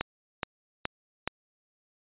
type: click train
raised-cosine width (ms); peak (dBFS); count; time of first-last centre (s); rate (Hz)
0.3; -12; 4; 0.01-1.276; 2.37
effects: resampled to 8000 Hz